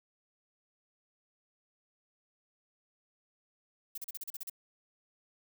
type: noise bursts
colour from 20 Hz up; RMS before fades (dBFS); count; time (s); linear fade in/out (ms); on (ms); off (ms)
violet; -40; 9; 3.95-4.498; 5; 28; 37
effects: none